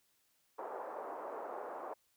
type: band-pass noise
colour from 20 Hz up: pink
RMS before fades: -44 dBFS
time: 0.58-1.94 s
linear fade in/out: 10 ms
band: 440 to 1100 Hz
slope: 24 dB/octave
effects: white hiss -75 dBFS RMS until 2.16 s